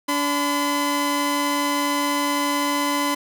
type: tone pair together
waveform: sawtooth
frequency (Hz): 287.5 / 1014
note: D4 / B5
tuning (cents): -37 / +45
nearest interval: octave + minor seventh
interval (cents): 2182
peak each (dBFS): -19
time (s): 0.08-3.15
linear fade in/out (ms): 10
effects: none